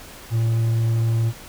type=tone; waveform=triangle; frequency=114.1 Hz; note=A#2; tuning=37 cents flat; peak=-15 dBFS; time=0.3-1.33 s; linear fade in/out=50 ms; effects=pink hiss -41 dBFS RMS until 1.48 s